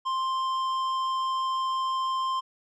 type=tone with tanh clipping; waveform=sine; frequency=1049 Hz; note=C6; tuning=4 cents sharp; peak=-27 dBFS; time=0.05-2.41 s; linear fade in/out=20 ms; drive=10 dB; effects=none